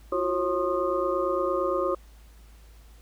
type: tone cluster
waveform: sine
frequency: 340.5 / 369.2 / 543 / 1065 / 1231 Hz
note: F4 / F#4 / C#5 / C6 / D#6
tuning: -44 / -4 / -36 / +30 / -19 cents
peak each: -32 / -29 / -27 / -33 / -31 dBFS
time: 0.12-1.95 s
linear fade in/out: 5 ms
effects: added 54 Hz sine -48 dBFS peak until 3.01 s + pink hiss -59 dBFS RMS until 3.01 s